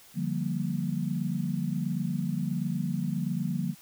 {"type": "chord", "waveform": "sine", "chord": "G minor seventh", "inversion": "second", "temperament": "equal", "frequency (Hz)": [146.83, 174.61, 196, 233.1], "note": ["D3", "F3", "G3", "Bb3"], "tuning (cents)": [0, 0, 0, 0], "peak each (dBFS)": [-33, -31, -34, -34], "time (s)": [0.14, 3.75], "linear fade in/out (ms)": 50, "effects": ["white hiss -54 dBFS RMS until 3.81 s"]}